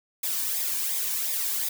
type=noise with flanger; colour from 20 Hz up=blue; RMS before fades=-28 dBFS; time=0.23-1.69 s; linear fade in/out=5 ms; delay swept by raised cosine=0.68 to 1.54 ms; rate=2.8 Hz; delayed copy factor=-0.55; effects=none